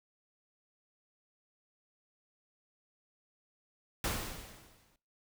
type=noise with exponential decay; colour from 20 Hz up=pink; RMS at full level=-32 dBFS; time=4.04-4.96 s; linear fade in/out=2 ms; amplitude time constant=200 ms; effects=noise-tail reverb RT60 0.4 s tail -20 dB re dry